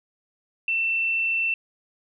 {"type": "tone", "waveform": "sine", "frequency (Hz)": 2683, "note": "E7", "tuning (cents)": 30, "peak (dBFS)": -21, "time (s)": [0.68, 1.54], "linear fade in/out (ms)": 2, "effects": []}